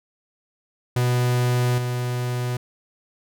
45% pulse tone with level steps, 123.47 Hz, B2, in tune, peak -18 / -23 dBFS, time 0.96-2.57 s, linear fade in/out 5 ms, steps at 1.78 s, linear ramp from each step 2 ms, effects none

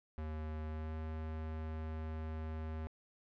square tone with pitch glide, 77.78 to 78.91 Hz, D#2 to D#2, 0 to +25 cents, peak -40 dBFS, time 0.18-2.87 s, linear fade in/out 0 ms, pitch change +25 cents, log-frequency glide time 0.67-0.95 s, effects low-pass 2000 Hz 12 dB/octave

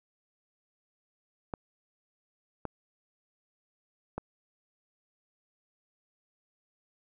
clicks, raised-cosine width 1 ms, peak -20 dBFS, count 3, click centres 1.538 / 2.653 / 4.18 s, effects none

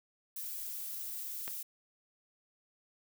violet noise, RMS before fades -41 dBFS, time 0.36-1.63 s, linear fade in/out 5 ms
click, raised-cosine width 0.3 ms, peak -25 dBFS, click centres 1.479 s
effects none

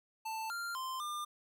square tone with pitch steps, 885 / 1391 / 1041 / 1200 Hz, A5 / F6 / C6 / D6, +10 / -7 / -9 / +37 cents, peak -38 dBFS, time 0.25-1.25 s, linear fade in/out 10 ms, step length 250 ms, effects none

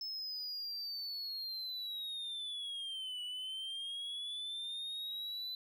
triangle linear two-way sweep, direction down then up, 5240 to 2941 to 4018 Hz, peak -38 dBFS, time 0.01-5.55 s, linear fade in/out 2 ms, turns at 3.22 s, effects none

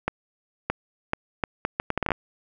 accelerating click train, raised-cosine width 0.5 ms, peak -8 dBFS, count 13, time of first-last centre 0.08-2.118 s, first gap 620 ms, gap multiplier 0.7, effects none

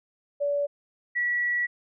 sine tone pair in turn, 574 / 1938 Hz, D5 / B6, -40 / -33 cents, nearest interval octave + major sixth, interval 2107 cents, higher second, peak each -23 dBFS, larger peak neither, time 0.4-0.67 / 1.15-1.67 s, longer second, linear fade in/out 20 ms, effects none

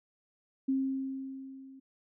sine tone with level ramp, 267.2 Hz, C4, 36 cents sharp, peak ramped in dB -25 to -49 dBFS, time 0.68-1.8 s, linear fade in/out 10 ms, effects none

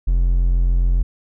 triangle tone, 43.65 Hz, F1, in tune, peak -11 dBFS, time 0.07-1.03 s, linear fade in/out 10 ms, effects none

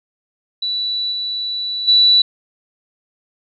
sine tone with level steps, 3951 Hz, B7, in tune, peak -18 / -20 / -8 dBFS, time 0.62-2.22 s, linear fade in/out 5 ms, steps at 1.11 / 1.87 s, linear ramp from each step 20 ms, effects none

